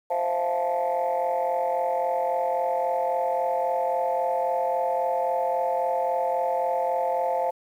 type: chord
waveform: sine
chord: F major seventh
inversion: second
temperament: just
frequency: 523.8 / 654.8 / 698.5 / 873.1 Hz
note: C5 / E5 / F5 / A5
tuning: +2 / -12 / 0 / -14 cents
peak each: -26 / -30 / -26 / -27 dBFS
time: 0.1-7.51 s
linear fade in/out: 10 ms
effects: tanh soft clip ceiling -16 dBFS + 9-bit